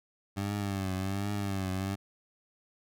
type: tone with vibrato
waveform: 20% pulse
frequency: 98 Hz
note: G2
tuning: in tune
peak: -26 dBFS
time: 0.36-1.96 s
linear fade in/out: 20 ms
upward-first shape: triangle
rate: 1.3 Hz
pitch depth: 92 cents each way
effects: none